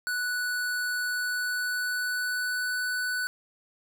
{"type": "tone with pitch glide", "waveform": "square", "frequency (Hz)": [1480, 1492], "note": ["F#6", "F#6"], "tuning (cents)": [0, 14], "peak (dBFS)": -28, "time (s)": [0.07, 3.27], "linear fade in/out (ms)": 0, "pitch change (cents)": 14, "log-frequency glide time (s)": [1.04, 2.76], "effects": []}